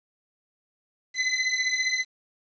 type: beating tone pair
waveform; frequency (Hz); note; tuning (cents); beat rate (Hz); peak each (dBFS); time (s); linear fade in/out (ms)
sawtooth; 2017 / 2032; B6 / B6; +36 / +49; 15; -23; 1.14-2.05; 50
effects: resampled to 16000 Hz + 9-bit